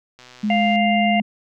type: click train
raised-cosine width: 0.2 ms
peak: -26 dBFS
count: 72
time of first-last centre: 0.19-0.758 s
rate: 125 Hz
type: tone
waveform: sine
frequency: 210.6 Hz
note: G#3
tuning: 24 cents sharp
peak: -18 dBFS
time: 0.43-1.22 s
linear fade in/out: 10 ms
type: harmonic tone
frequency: 699 Hz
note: F5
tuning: 1 cent sharp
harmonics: 1 / 3 / 4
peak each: -18 / -23 / -26 dBFS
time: 0.5-1.2 s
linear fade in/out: 2 ms
effects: none